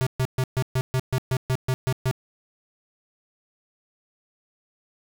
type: tone bursts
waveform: square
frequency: 129.6 Hz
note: C3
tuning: 16 cents flat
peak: -21 dBFS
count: 12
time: 0.01-2.112 s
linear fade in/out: 0 ms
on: 56 ms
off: 130 ms
effects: none